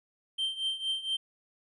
triangle tone with tremolo, 3136 Hz, G7, in tune, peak -25 dBFS, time 0.38-1.17 s, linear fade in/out 10 ms, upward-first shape triangle, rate 4.3 Hz, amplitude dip 85%, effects resampled to 24000 Hz

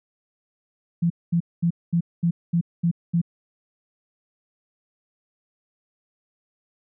sine tone bursts, 170 Hz, F3, 46 cents flat, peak -17 dBFS, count 8, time 1.02-3.216 s, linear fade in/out 10 ms, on 82 ms, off 220 ms, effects none

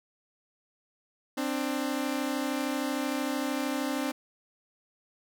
sawtooth tone pair together, 262.8 / 295.9 Hz, C4 / D4, +8 / +13 cents, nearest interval major second, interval 205 cents, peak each -27 / -28 dBFS, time 1.37-4.12 s, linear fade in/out 10 ms, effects none

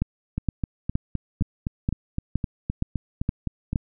two click trains, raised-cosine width 5 ms, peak -13 / -10 dBFS, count 14 / 9, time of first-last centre 0.38-3.731 / 0.02-3.758 s, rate 3.88 / 2.14 Hz, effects none

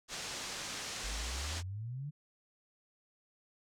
white low-pass noise, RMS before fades -42 dBFS, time 0.08-1.63 s, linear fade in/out 50 ms, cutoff 7300 Hz, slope 24 dB/octave
sine exponential sweep, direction up, 46.18 to 152.1 Hz, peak -38 dBFS, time 1.03-2.11 s, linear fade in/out 20 ms
effects none

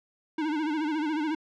square tone with vibrato, 307.5 Hz, D#4, 20 cents flat, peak -27 dBFS, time 0.38-1.35 s, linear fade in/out 5 ms, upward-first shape sine, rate 14 Hz, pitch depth 88 cents each way, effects low-pass 3000 Hz 12 dB/octave

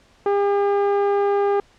sawtooth tone with low-pass filter, 403 Hz, G4, 48 cents sharp, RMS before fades -19 dBFS, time 0.26-1.6 s, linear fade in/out 2 ms, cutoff 1000 Hz, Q 0.88, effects pink hiss -55 dBFS RMS until 1.78 s + low-pass 6000 Hz 12 dB/octave

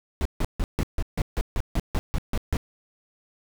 brown noise bursts, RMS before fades -23 dBFS, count 13, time 0.21-2.569 s, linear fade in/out 0 ms, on 43 ms, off 150 ms, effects none

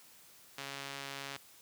sawtooth tone with band-pass filter, 138.59 Hz, C#3, in tune, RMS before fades -44 dBFS, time 0.58-1.37 s, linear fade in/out 0 ms, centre 3300 Hz, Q 0.68, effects white hiss -59 dBFS RMS until 1.61 s + high-pass 60 Hz 12 dB/octave

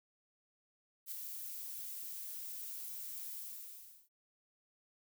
violet noise with ADSR envelope, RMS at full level -41 dBFS, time 1.06-4.09 s, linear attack 56 ms, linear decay 7 ms, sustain -4 dB, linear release 740 ms, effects none

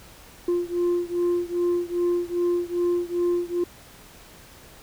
sine beating tone pair, 349.2 / 351.7 Hz, F4 / F4, 0 / +12 cents, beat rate 2.5 Hz, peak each -22 / -23 dBFS, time 0.48-3.64 s, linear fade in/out 5 ms, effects tanh soft clip ceiling -18 dBFS + pink hiss -48 dBFS RMS until 4.82 s

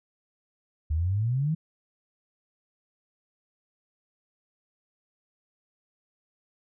sine exponential sweep, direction up, 73.42 to 164.81 Hz, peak -23 dBFS, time 0.9-1.55 s, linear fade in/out 10 ms, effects none

